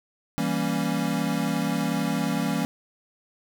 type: chord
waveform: square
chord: E diminished seventh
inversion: none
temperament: equal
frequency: 164.81 / 196 / 233.1 / 277.2 Hz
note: E3 / G3 / Bb3 / Db4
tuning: 0 / 0 / 0 / 0 cents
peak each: -30 dBFS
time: 0.38-2.65 s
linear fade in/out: 0 ms
effects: none